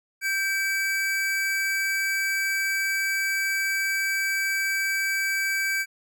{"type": "tone pair together", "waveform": "square", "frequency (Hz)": [1570, 2293], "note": ["G6", "D7"], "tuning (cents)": [2, -42], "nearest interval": "perfect fifth", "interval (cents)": 656, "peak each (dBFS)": -27, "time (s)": [0.21, 5.86], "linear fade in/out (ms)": 50, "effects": []}